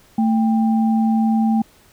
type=tone pair together; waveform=sine; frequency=222.2 / 792 Hz; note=A3 / G5; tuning=+17 / +18 cents; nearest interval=octave + minor seventh; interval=2201 cents; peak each=-14 / -24 dBFS; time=0.18-1.62 s; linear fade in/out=5 ms; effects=pink hiss -52 dBFS RMS until 1.92 s